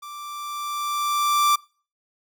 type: tone with level ramp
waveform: 45% pulse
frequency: 1174.7 Hz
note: D6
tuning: in tune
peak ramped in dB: -36 to -15 dBFS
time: 0.02-1.56 s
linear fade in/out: 10 ms
effects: noise-tail reverb RT60 0.4 s tail -24 dB re dry